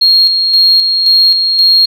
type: tone with tremolo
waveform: sine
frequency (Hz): 4259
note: C8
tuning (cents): +30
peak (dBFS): -3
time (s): 0.01-1.86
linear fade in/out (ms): 10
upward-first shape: square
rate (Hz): 1.9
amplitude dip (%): 45
effects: tanh soft clip ceiling 0 dBFS